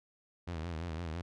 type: tone with vibrato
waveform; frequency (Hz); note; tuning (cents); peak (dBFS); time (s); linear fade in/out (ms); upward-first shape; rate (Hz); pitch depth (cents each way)
sawtooth; 82.9; E2; +10; -33; 0.47-1.22; 10; sine; 5.9; 110
effects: low-pass 5000 Hz 12 dB/octave